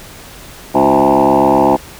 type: tone with frequency modulation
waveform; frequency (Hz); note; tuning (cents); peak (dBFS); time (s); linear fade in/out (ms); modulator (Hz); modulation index
sine; 581; D5; -19; -6; 0.74-1.77; 20; 67.7; 5.3
effects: tanh soft clip ceiling -3 dBFS + pink hiss -35 dBFS RMS until 1.99 s